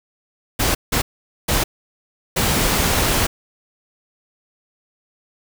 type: noise bursts at uneven times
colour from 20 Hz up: pink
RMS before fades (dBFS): -18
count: 4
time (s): 0.59-0.75 / 0.92-1.02 / 1.48-1.64 / 2.36-3.27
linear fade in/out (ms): 10
effects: none